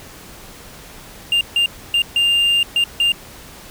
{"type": "tone bursts at uneven times", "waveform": "triangle", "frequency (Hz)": 2800, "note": "F7", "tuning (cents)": 4, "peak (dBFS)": -11, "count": 6, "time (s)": [[1.32, 1.41], [1.56, 1.66], [1.94, 2.02], [2.16, 2.63], [2.76, 2.84], [3, 3.12]], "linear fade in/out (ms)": 2, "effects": ["pink hiss -39 dBFS RMS until 3.7 s"]}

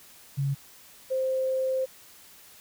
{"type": "tone pair in turn", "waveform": "sine", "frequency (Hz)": [138.59, 523.2], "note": ["C#3", "C5"], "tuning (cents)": [0, 0], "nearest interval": "octave + major seventh", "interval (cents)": 2300, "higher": "second", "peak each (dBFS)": -24, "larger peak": "neither", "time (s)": [[0.37, 0.55], [1.1, 1.86]], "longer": "second", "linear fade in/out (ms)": 20, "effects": ["white hiss -52 dBFS RMS until 2.6 s"]}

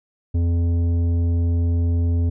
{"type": "tone with tanh clipping", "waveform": "sine", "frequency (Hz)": 85.2, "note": "F2", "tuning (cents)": -42, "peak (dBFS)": -18, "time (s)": [0.34, 2.3], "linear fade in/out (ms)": 10, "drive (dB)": 10, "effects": []}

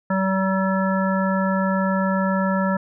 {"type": "harmonic tone", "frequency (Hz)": 190.9, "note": "G3", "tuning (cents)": -46, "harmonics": [1, 3, 5, 7, 9], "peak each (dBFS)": [-20, -25, -27, -28, -30], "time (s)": [0.1, 2.77], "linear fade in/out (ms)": 5, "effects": []}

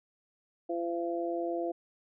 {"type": "harmonic tone", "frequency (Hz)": 170.4, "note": "F3", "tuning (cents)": -42, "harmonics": [2, 3, 4], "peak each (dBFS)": [-33, -37, -35], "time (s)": [0.69, 1.72], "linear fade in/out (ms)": 10, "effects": []}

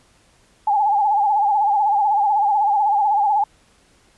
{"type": "tone with vibrato", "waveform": "sine", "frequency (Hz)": 828, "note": "G#5", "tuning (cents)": -5, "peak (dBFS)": -14, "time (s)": [0.67, 3.44], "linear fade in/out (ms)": 5, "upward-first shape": "sine", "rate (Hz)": 16, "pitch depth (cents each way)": 81, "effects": ["pink hiss -56 dBFS RMS until 4.17 s", "resampled to 24000 Hz"]}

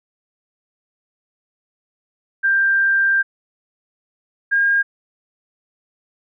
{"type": "tone pair in turn", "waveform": "sine", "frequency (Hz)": [1584, 1617.3], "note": ["G6", "G#6"], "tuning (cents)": [18, -46], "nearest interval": "unison", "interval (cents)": 36, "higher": "second", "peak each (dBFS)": -13, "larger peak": "neither", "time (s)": [[2.43, 3.23], [4.51, 4.83]], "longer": "first", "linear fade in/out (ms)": 20, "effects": []}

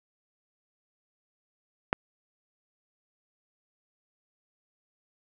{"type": "click", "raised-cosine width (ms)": 0.5, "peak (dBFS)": -8, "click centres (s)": 1.929, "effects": []}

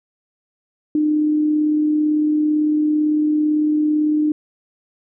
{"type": "tone with amplitude modulation", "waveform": "sine", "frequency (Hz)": 303, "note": "D#4", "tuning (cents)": -46, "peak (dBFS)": -13, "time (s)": [0.95, 4.32], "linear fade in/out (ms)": 2, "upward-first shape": "sine", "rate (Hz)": 37.9, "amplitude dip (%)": 25, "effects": []}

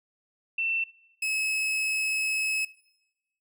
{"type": "tone pair in turn", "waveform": ["sine", "40% pulse"], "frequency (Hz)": [2685, 2578], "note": ["E7", "E7"], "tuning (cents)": [31, -39], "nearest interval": "minor second", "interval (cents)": 70, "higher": "first", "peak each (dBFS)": -25, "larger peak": "neither", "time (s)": [[0.58, 0.84], [1.22, 2.65]], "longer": "second", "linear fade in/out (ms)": 5, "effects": ["noise-tail reverb RT60 1.0 s tail -21 dB re dry"]}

